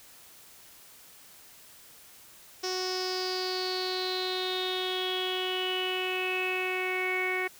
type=tone with low-pass filter sweep; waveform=sawtooth; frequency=370 Hz; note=F#4; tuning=in tune; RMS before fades=-31 dBFS; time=2.63-7.48 s; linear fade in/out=10 ms; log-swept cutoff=5500 to 2100 Hz; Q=9.4; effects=white hiss -53 dBFS RMS until 7.59 s